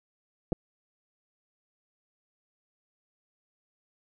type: clicks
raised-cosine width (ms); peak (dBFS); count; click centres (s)
2; -16; 2; 0.522 / 0.528
effects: none